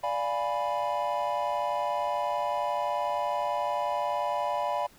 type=chord; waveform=triangle; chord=D diminished seventh; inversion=none; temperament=equal; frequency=587.3 / 698.5 / 830.6 / 987.8 Hz; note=D5 / F5 / Ab5 / Cb6; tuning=0 / 0 / 0 / 0 cents; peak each=-30 / -31 / -31 / -29 dBFS; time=0.03-4.87 s; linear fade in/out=10 ms; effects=tanh soft clip ceiling -14 dBFS + pink hiss -57 dBFS RMS until 4.98 s